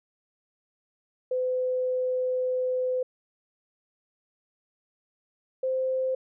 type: tone pair in turn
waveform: sine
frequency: 508 / 520.2 Hz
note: B4 / C5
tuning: +49 / -10 cents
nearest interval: unison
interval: 41 cents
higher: second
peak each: -24 dBFS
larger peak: neither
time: 1.31-3.03 / 5.63-6.15 s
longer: first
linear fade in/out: 5 ms
effects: none